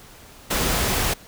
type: noise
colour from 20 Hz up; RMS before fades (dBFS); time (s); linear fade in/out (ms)
pink; -22; 0.5-1.14; 10
effects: pink hiss -46 dBFS RMS until 1.27 s